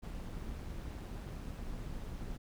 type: noise with amplitude modulation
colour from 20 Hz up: brown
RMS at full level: -40 dBFS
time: 0.02-2.38 s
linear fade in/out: 20 ms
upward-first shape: sine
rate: 202 Hz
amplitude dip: 55%
effects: none